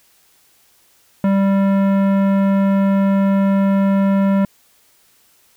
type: tone with tanh clipping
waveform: sine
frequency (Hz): 196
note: G3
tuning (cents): 0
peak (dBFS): -14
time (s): 1.24-4.45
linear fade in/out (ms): 2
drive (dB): 16
effects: white hiss -55 dBFS RMS until 5.56 s